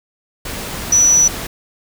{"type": "tone in noise", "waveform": "sine", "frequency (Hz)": 5920, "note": "F#8", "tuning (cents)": 0, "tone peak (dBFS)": -8, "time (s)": [0.92, 1.28], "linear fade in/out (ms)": 5, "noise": "pink", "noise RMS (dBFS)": -26, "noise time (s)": [0.45, 1.47], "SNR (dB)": 15, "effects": []}